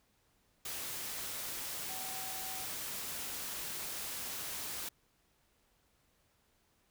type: tone in noise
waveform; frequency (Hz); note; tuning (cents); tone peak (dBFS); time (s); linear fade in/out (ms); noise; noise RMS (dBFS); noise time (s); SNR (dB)
sine; 760; F#5; +46; -48; 1.89-2.65; 5; white; -41; 0.65-4.89; -10
effects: pink hiss -73 dBFS RMS until 6.9 s